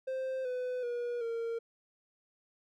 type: tone with pitch steps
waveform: triangle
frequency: 523.3 / 501.7 / 481 / 461.1 Hz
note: C5 / B4 / B4 / A#4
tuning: 0 / +27 / -46 / -19 cents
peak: -31 dBFS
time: 0.07-1.59 s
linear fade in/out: 10 ms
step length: 380 ms
effects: none